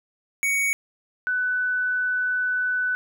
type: tone pair in turn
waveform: square / sine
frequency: 2237 / 1496.2 Hz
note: C#7 / F#6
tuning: +15 / +19 cents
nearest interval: perfect fifth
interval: 696 cents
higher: first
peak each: -21 dBFS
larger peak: neither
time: 0.43-0.73 / 1.27-2.95 s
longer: second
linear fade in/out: 0 ms
effects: none